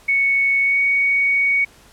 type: tone with pitch glide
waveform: sine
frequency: 2217 to 2236 Hz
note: C#7 to C#7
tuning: 0 to +14 cents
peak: -14 dBFS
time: 0.08-1.65 s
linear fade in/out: 10 ms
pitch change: +14 cents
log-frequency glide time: 0.62-0.79 s
effects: pink hiss -49 dBFS RMS until 1.92 s + low-pass 12000 Hz 12 dB/octave